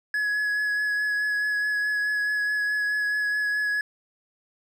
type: tone with vibrato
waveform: triangle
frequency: 1686 Hz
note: G#6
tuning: 26 cents sharp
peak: -21 dBFS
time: 0.14-3.81 s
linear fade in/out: 2 ms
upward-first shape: sine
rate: 4.7 Hz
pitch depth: 15 cents each way
effects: none